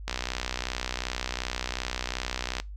click train, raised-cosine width 0.2 ms, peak -12 dBFS, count 159, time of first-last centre 0.08-2.6 s, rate 62.7 Hz, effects noise-tail reverb RT60 0.2 s tail -22 dB re dry + added 50 Hz sine -37 dBFS peak until 2.76 s

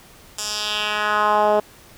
10% pulse tone with band-pass filter sweep, 210.4 Hz, G#3, 23 cents sharp, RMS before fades -20 dBFS, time 0.38-1.6 s, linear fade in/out 5 ms, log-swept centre 7100 to 550 Hz, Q 2, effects pink hiss -47 dBFS RMS until 1.97 s

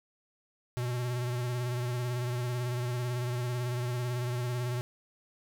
square tone with vibrato, 122.9 Hz, B2, 8 cents flat, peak -31 dBFS, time 0.77-4.81 s, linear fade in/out 0 ms, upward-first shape sine, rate 18 Hz, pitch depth 38 cents each way, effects none

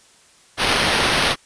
white noise with sample-and-hold, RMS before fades -18 dBFS, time 0.57-1.36 s, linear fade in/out 50 ms, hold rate 7350 Hz, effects white hiss -52 dBFS RMS until 1.45 s + resampled to 22050 Hz

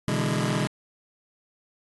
sawtooth chord, E dominant seventh, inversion second, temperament just, 123.61 / 148.33 / 164.81 / 206 Hz, B2 / D3 / E3 / G#3, +2 / +18 / 0 / -14 cents, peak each -25 dBFS, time 0.08-0.67 s, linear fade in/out 0 ms, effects AAC 32 kbps

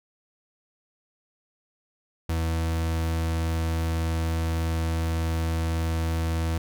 40% pulse tone, 81.7 Hz, E2, 15 cents flat, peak -23 dBFS, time 2.29-6.58 s, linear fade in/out 5 ms, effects none

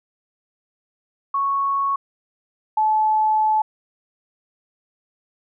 sine tone pair in turn, 1107 / 864.4 Hz, C#6 / A5, -3 / -31 cents, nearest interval major third, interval 428 cents, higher first, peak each -18 / -15 dBFS, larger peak second, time 1.34-1.96 / 2.77-3.62 s, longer second, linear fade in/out 5 ms, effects none

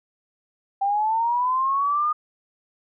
sine linear sweep, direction up, 782 to 1229 Hz, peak -19 dBFS, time 0.81-2.13 s, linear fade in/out 10 ms, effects none

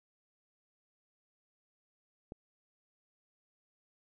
click, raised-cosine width 2 ms, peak -30 dBFS, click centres 2.321 s, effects none

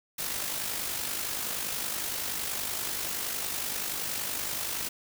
white noise with amplitude modulation, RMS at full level -31 dBFS, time 0.18-4.89 s, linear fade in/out 10 ms, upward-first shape sine, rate 50.6 Hz, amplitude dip 45%, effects none

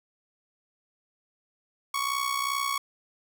sawtooth tone with amplitude modulation, 1114 Hz, C#6, 8 cents sharp, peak -20 dBFS, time 1.94-2.78 s, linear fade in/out 5 ms, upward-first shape sine, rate 62.6 Hz, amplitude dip 65%, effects none

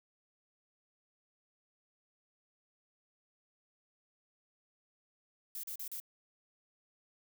violet noise bursts, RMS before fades -42 dBFS, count 4, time 5.55-6.001 s, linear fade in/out 2 ms, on 85 ms, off 37 ms, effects none

